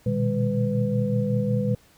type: tone cluster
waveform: sine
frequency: 118.2 / 123.6 / 152.6 / 201.6 / 498.5 Hz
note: A#2 / B2 / D#3 / G3 / B4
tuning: +24 / +2 / -33 / +49 / +16 cents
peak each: -26 / -29 / -30 / -25 / -28 dBFS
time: 0.06-1.75 s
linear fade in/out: 5 ms
effects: pink hiss -57 dBFS RMS until 1.97 s